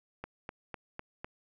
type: click train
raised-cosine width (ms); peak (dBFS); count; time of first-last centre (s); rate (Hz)
0.5; -24; 5; 0.24-1.245; 3.98
effects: none